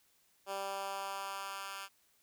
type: tone with high-pass filter sweep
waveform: 10% pulse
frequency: 196 Hz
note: G3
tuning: in tune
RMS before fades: -41 dBFS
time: 0.46-1.89 s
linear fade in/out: 50 ms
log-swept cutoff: 530 to 1600 Hz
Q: 1.4
effects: white hiss -71 dBFS RMS until 2.22 s